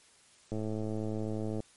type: click train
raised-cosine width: 2 ms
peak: -23 dBFS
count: 118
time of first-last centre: 0.52-1.603 s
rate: 108 Hz
effects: white hiss -61 dBFS RMS until 1.76 s + MP3 48 kbps